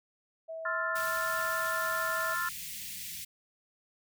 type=tone; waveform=sine; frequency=649 Hz; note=E5; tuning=27 cents flat; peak=-37 dBFS; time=0.48-2.35 s; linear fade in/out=20 ms
type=chord; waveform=sine; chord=F major seventh; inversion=second; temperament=equal; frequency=1046.5 / 1318.5 / 1396.9 / 1760 Hz; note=C6 / E6 / F6 / A6; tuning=0 / 0 / 0 / 0 cents; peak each=-37 / -39 / -33 / -35 dBFS; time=0.65-2.49 s; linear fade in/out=5 ms
type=band-stop noise; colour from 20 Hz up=white; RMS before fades=-41 dBFS; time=0.95-3.25 s; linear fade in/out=10 ms; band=220 to 1900 Hz; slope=48 dB/octave
effects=none